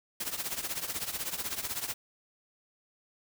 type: noise with tremolo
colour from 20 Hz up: white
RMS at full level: -32 dBFS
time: 0.2-1.94 s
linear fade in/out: 5 ms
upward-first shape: triangle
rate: 16 Hz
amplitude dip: 85%
effects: none